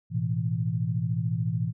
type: chord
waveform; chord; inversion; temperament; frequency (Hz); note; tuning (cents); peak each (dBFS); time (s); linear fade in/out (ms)
sine; A suspended second; none; just; 110 / 123.75 / 165; A2 / B2 / E3; 0 / +4 / +2; -29; 0.1-1.73; 50
effects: none